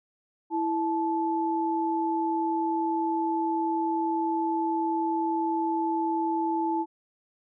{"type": "tone pair together", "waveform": "sine", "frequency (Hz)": [329.6, 869.6], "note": ["E4", "A5"], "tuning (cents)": [0, -21], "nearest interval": "octave + perfect fourth", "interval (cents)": 1679, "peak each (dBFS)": -27, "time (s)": [0.5, 6.86], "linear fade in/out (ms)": 50, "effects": []}